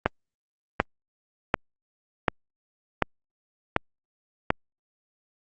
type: click train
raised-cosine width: 0.5 ms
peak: -4 dBFS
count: 7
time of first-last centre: 0.06-4.504 s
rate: 1.35 Hz
effects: Opus 24 kbps

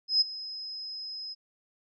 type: tone with ADSR envelope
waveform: sine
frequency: 5090 Hz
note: D#8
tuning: 39 cents sharp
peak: -18 dBFS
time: 0.08-1.35 s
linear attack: 130 ms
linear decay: 17 ms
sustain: -18 dB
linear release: 29 ms
effects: none

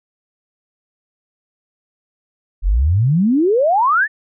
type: exponential sweep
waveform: sine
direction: up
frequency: 40.4 to 1846 Hz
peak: -11 dBFS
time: 2.62-4.08 s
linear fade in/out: 50 ms
effects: none

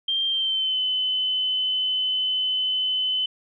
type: tone with pitch glide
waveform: sine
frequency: 3173 to 3031 Hz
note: G7 to F#7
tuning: +20 to +41 cents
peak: -21 dBFS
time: 0.08-3.26 s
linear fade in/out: 5 ms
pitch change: -79 cents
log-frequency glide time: 0.28-0.8 s
effects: none

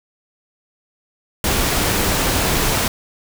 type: noise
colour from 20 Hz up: pink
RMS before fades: -18 dBFS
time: 1.44-2.88 s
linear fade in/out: 2 ms
effects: none

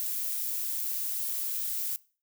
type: noise with amplitude modulation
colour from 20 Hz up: violet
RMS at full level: -31 dBFS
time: 0-1.96 s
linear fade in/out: 0 ms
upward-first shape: sine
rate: 119 Hz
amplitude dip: 25%
effects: noise-tail reverb RT60 0.4 s tail -22 dB re dry

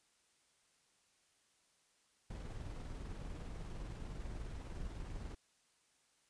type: noise with tremolo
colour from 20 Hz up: brown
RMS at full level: -44 dBFS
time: 2.3-5.35 s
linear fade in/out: 5 ms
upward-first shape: square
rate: 20 Hz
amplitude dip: 30%
effects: white hiss -74 dBFS RMS until 6.29 s + resampled to 22050 Hz

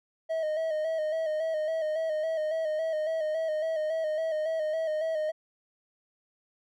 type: tone with vibrato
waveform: triangle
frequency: 631 Hz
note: D#5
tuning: 24 cents sharp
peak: -25 dBFS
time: 0.29-5.32 s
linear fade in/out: 20 ms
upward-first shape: square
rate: 3.6 Hz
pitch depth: 42 cents each way
effects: none

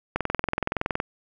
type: click train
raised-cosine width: 0.5 ms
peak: -9 dBFS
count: 19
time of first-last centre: 0.16-1.001 s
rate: 21.4 Hz
effects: none

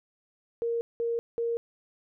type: tone bursts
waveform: sine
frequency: 466.2 Hz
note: A#4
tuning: in tune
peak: -26 dBFS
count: 3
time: 0.62-1.57 s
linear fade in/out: 0 ms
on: 190 ms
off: 190 ms
effects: none

